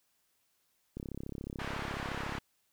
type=click train; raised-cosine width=3 ms; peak=-27 dBFS; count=49; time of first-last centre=0.97-2.382 s; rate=34 Hz
type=band-pass noise; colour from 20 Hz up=white; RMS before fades=-41 dBFS; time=1.59-2.39 s; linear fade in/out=5 ms; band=490 to 1700 Hz; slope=12 dB/octave
effects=white hiss -75 dBFS RMS until 2.72 s